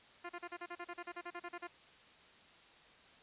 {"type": "tone bursts", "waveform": "10% pulse", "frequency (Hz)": 349.2, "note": "F4", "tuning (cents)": 0, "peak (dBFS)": -34, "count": 16, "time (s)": [0.24, 1.674], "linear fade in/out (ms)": 10, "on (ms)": 54, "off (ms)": 38, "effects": ["white hiss -61 dBFS RMS until 3.22 s", "resampled to 8000 Hz"]}